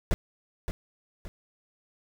brown noise with echo, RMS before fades -23 dBFS, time 0.11-0.14 s, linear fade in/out 0 ms, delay 570 ms, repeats 2, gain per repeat -8 dB, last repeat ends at 1.28 s, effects none

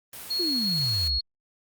white noise, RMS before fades -40 dBFS, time 0.13-1.08 s, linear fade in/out 2 ms
sine tone, 4315 Hz, C#8, 47 cents flat, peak -24 dBFS, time 0.3-1.21 s, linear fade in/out 10 ms
sine exponential sweep, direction down, 373.4 to 60.1 Hz, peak -28 dBFS, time 0.39-1.19 s, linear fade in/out 10 ms
effects Opus 32 kbps

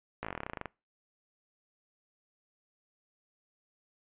slowing click train, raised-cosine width 0.5 ms, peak -21 dBFS, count 16, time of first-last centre 0.23-0.657 s, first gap 17 ms, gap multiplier 1.07, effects noise-tail reverb RT60 0.3 s tail -25 dB re dry + resampled to 8000 Hz

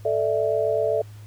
sine chord, A suspended fourth, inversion none, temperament equal with one note detuned, 440 / 591.4 / 659.3 Hz, A4 / D5 / E5, 0 / +12 / 0 cents, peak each -24 dBFS, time 0.05-1.02 s, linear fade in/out 5 ms, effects added 105 Hz sine -39 dBFS peak until 1.26 s + pink hiss -54 dBFS RMS until 1.26 s

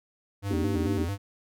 square tone with vibrato, 92 Hz, F#2, 9 cents flat, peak -29 dBFS, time 0.42-1.18 s, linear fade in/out 50 ms, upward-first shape square, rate 4.5 Hz, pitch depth 140 cents each way
sine chord, Eb major seventh, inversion second, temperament just, 233.3 / 291.7 / 311.1 / 388.9 Hz, Bb3 / D4 / Eb4 / G4, +2 / -12 / 0 / -14 cents, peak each -32 dBFS, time 0.5-1.05 s, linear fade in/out 10 ms
effects none

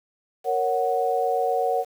sine chord, F# major, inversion first, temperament equal, 466.2 / 554.4 / 740 Hz, A#4 / C#5 / F#5, 0 / 0 / 0 cents, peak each -25 / -27 / -23 dBFS, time 0.44-1.85 s, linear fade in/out 50 ms, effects 8-bit

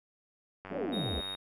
click train, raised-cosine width 0.5 ms, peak -29 dBFS, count 68, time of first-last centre 0.65-1.35 s, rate 95.7 Hz
pink band-pass noise, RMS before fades -38 dBFS, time 0.7-1.22 s, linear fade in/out 20 ms, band 170 to 780 Hz, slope 96 dB/octave
sine exponential sweep, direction down, 612 to 61.74 Hz, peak -34 dBFS, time 0.75-1.2 s, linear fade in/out 5 ms
triangle tone, 3729 Hz, A#7, in tune, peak -35 dBFS, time 0.92-1.36 s, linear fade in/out 20 ms
effects none

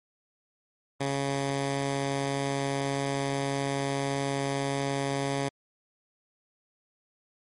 10% pulse tone, 138.59 Hz, C#3, in tune, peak -19 dBFS, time 1-5.49 s, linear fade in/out 10 ms, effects MP3 48 kbps

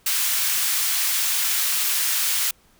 white high-pass noise, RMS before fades -22 dBFS, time 0.06-2.51 s, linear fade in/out 5 ms, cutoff 1400 Hz, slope 12 dB/octave, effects pink hiss -58 dBFS RMS until 2.79 s

